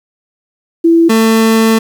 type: tone pair in turn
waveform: sine / 30% pulse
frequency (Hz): 332.9 / 223.4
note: E4 / A3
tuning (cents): +17 / +27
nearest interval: perfect fifth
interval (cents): 690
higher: first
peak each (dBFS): -4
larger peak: neither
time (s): 0.84-1.09 / 1.09-1.79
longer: second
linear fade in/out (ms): 10
effects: 7-bit